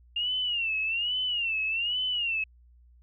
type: tone with vibrato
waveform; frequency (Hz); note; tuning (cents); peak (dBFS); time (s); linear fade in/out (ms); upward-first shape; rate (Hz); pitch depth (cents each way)
sine; 2794; F7; 0; -26; 0.16-2.44; 5; sine; 1.2; 140
effects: added 60 Hz sine -54 dBFS peak until 3.02 s